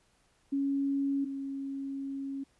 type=tone pair in turn; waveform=sine; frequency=277.2 / 273.9 Hz; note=C#4 / C#4; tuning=0 / -21 cents; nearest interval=unison; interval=21 cents; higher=first; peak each=-27 / -34 dBFS; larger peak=first; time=0.52-1.25 / 1.25-2.44 s; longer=second; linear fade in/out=10 ms; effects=pink hiss -69 dBFS RMS until 2.59 s + resampled to 24000 Hz